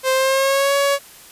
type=tone with pitch glide; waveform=sawtooth; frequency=523.3 to 560.9 Hz; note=C5 to C#5; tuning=0 to +20 cents; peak=-11 dBFS; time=0.03-0.99 s; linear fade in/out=50 ms; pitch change=+120 cents; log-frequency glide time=0.13-0.75 s; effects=white hiss -43 dBFS RMS until 1.31 s + resampled to 32000 Hz